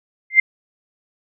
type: tone with exponential growth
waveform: sine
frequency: 2092 Hz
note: C7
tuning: 1 cent flat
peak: -3 dBFS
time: 0.3-0.4 s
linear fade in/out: 5 ms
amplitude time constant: 21 ms
effects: none